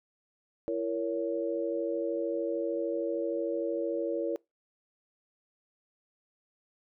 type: chord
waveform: sine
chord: A# diminished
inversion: second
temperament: just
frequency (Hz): 335.6 / 466.2 / 559.4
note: E4 / A#4 / C#5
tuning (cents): +31 / 0 / +16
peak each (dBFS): -33 / -33 / -33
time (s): 0.68-4.36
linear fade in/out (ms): 0
effects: noise-tail reverb RT60 0.2 s tail -24 dB re dry